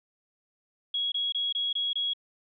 sine tone bursts, 3322 Hz, G#7, in tune, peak -26 dBFS, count 6, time 0.94-2.135 s, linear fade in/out 5 ms, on 180 ms, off 23 ms, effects none

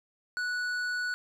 triangle tone with hard clipping, 1475 Hz, F#6, 6 cents flat, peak -31 dBFS, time 0.37-1.14 s, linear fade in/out 0 ms, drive 12 dB, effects none

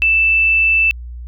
sine tone, 2647 Hz, E7, 7 cents sharp, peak -10 dBFS, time 0.02-0.91 s, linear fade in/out 0 ms, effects added 60 Hz sine -27 dBFS peak until 1.27 s

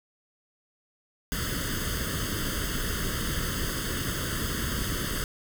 pink noise with comb filter, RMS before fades -30 dBFS, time 1.32-5.24 s, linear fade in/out 0 ms, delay 0.62 ms, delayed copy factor +0.95, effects none

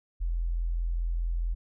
sine tone, 42.35 Hz, E1, 48 cents sharp, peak -26 dBFS, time 0.2-1.55 s, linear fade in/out 20 ms, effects none

